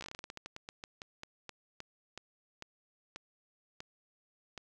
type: slowing click train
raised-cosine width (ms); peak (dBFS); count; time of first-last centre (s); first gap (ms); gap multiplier
0.2; -26; 24; 0.01-4.577; 14; 1.2
effects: none